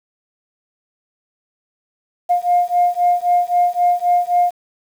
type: beating tone pair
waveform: sine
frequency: 706 / 709.8 Hz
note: F5 / F5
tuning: +19 / +28 cents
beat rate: 3.8 Hz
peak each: -15 dBFS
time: 2.29-4.51 s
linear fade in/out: 20 ms
effects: tanh soft clip ceiling -6 dBFS + 7-bit